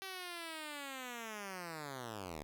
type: linear sweep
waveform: 5% pulse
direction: down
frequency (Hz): 387.8 to 69.3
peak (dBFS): -32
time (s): 0.02-2.43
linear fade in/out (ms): 0
effects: none